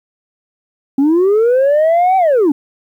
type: linear two-way sweep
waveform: sine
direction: up then down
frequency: 265 to 772 to 265 Hz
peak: -6 dBFS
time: 0.98-2.52 s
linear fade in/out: 5 ms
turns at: 2.17 s
effects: tanh soft clip ceiling -7 dBFS + 8-bit